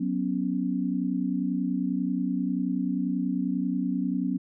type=chord; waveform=sine; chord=F# suspended fourth; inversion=none; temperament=equal; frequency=185 / 246.9 / 277.2 Hz; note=F#3 / B3 / C#4; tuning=0 / 0 / 0 cents; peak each=-29 dBFS; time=0-4.38 s; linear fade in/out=10 ms; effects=none